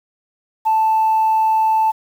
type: tone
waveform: sine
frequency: 880 Hz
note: A5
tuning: in tune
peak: -11 dBFS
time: 0.65-1.92 s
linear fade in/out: 20 ms
effects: tanh soft clip ceiling -9 dBFS + 7-bit